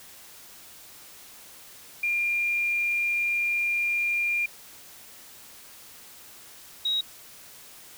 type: tone pair in turn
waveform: sine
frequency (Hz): 2400 / 3810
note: D7 / A#7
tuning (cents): +37 / +37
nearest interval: minor sixth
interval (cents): 800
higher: second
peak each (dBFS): -23 / -23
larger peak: neither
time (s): 2.03-4.46 / 6.85-7.01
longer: first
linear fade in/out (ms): 5
effects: white hiss -48 dBFS RMS until 7.97 s